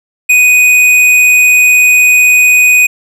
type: tone with hard clipping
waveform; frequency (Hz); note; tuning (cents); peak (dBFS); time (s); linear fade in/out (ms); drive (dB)
sine; 2489; D#7; 0; -5; 0.29-2.87; 10; 10
effects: none